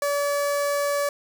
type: tone with notch filter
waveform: sawtooth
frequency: 573 Hz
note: D5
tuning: 43 cents flat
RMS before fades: -24 dBFS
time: 0.02-1.09 s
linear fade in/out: 2 ms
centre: 3100 Hz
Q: 1.3
effects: none